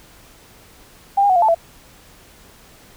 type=tone with pitch steps; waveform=sine; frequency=795 / 810 / 742 / 696 / 875 / 669 Hz; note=G5 / G#5 / F#5 / F5 / A5 / E5; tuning=+24 / -43 / +5 / -6 / -10 / +25 cents; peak=-11 dBFS; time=1.17-1.548 s; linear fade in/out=10 ms; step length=63 ms; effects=pink hiss -47 dBFS RMS until 2.96 s